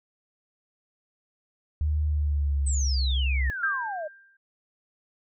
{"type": "tone with pitch glide", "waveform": "sine", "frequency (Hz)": [75.7, 66.28], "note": ["D#2", "C2"], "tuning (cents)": [-47, 23], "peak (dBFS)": -22, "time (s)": [1.81, 3.5], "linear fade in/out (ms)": 0, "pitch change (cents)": -230, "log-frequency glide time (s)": [2.06, 2.99]}
{"type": "exponential sweep", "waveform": "sine", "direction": "down", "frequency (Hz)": [8372, 591], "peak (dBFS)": -30, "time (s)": [2.66, 4.08], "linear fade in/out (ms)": 10}
{"type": "tone with exponential decay", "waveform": "sine", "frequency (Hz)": 1587, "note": "G6", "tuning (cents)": 21, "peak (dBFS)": -21, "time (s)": [3.63, 4.37], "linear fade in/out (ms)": 5, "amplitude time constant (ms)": 160}
{"effects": []}